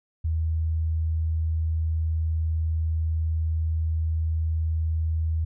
sine tone, 80.2 Hz, E2, 47 cents flat, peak -22 dBFS, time 0.24-5.45 s, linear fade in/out 10 ms, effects none

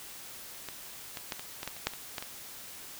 clicks, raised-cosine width 0.2 ms, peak -21 / -20 / -16 / -23 / -19 / -17 / -28 / -10 / -24 / -17 / -21 dBFS, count 11, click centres 0.687 / 1.172 / 1.322 / 1.395 / 1.631 / 1.676 / 1.766 / 1.87 / 1.936 / 2.182 / 2.225 s, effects white hiss -46 dBFS RMS until 2.99 s

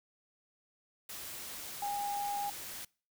sine tone in noise, 813 Hz, G#5, 37 cents flat, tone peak -33 dBFS, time 1.82-2.5 s, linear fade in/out 5 ms, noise white, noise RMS -44 dBFS, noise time 1.09-2.85 s, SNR +8 dB, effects noise-tail reverb RT60 0.4 s tail -25 dB re dry

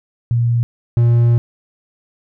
sine / triangle tone pair in turn, 118.4 / 118.4 Hz, A#2 / A#2, +27 / +27 cents, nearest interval unison, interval 0 cents, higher neither, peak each -12 / -7 dBFS, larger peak second, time 0.31-0.63 / 0.97-1.38 s, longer second, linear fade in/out 0 ms, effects none

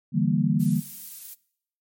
sine chord, E half-diminished seventh, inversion third, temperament equal, 146.83 / 164.81 / 196 / 233.1 Hz, D3 / E3 / G3 / Bb3, 0 / 0 / 0 / 0 cents, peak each -25 dBFS, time 0.12-0.82 s, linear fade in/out 50 ms
violet noise, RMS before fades -38 dBFS, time 0.59-1.35 s, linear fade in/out 20 ms
effects noise-tail reverb RT60 0.7 s tail -22 dB re dry + MP3 64 kbps

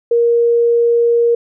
sine tone, 470 Hz, A#4, 14 cents sharp, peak -9 dBFS, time 0.11-1.35 s, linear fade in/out 5 ms, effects none

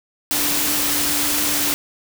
sine tone in noise, 293.7 Hz, D4, in tune, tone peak -29 dBFS, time 0.31-1.74 s, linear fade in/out 0 ms, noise white, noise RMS -20 dBFS, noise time 0.31-1.74 s, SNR -12 dB, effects none

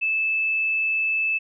sine tone, 2623 Hz, E7, 9 cents flat, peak -20 dBFS, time 0.01-1.39 s, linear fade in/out 20 ms, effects none

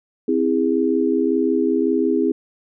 sine chord, C augmented, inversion none, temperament just, 261.6 / 327 / 408.8 Hz, C4 / E4 / G#4, 0 / -14 / -27 cents, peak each -20 dBFS, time 0.28-2.32 s, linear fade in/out 5 ms, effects none

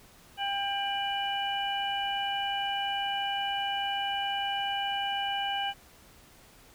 harmonic tone with a mistuned harmonic, 797 Hz, G5, 28 cents sharp, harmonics 1 / 2 / 3 / 4, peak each -31 / -37 / -41 / -33 dBFS, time 0.37-5.74 s, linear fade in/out 50 ms, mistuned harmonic 4, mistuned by -130 cents, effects pink hiss -56 dBFS RMS until 6.74 s

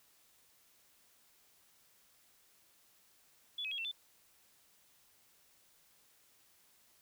sine tone with pitch steps, 3430 / 2544 / 3295 / 2695 / 3519 Hz, A7 / D#7 / G#7 / E7 / A7, -45 / +38 / -14 / +38 / 0 cents, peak -37 dBFS, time 3.58-3.915 s, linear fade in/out 5 ms, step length 67 ms, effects white hiss -68 dBFS RMS until 7.01 s

